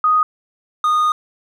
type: tone pair in turn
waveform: sine / triangle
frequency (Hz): 1245 / 1231.4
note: D#6 / D#6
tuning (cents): +1 / -18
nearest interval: unison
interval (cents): 19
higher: first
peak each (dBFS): -11 / -11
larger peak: neither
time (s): 0.04-0.23 / 0.84-1.12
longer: second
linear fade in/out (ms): 2
effects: none